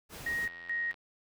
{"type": "noise", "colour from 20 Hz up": "pink", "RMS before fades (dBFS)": -45, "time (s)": [0.09, 0.49], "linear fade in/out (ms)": 50}
{"type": "tone with tremolo", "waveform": "sine", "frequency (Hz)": 1877, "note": "A#6", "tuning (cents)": 11, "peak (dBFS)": -30, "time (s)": [0.26, 0.93], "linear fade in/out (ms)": 5, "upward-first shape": "square", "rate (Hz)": 2.3, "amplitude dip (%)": 80}
{"type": "click train", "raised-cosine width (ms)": 0.3, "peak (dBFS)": -36, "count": 45, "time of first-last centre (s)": [0.43, 0.942], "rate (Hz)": 85.9}
{"effects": []}